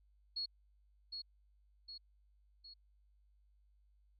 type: tone with echo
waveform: sine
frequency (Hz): 4330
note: C#8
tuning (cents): -41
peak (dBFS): -37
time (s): 0.36-0.46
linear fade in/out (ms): 10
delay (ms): 760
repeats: 3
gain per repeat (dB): -5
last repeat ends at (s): 2.74
effects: added 50 Hz sine -67 dBFS peak until 4.19 s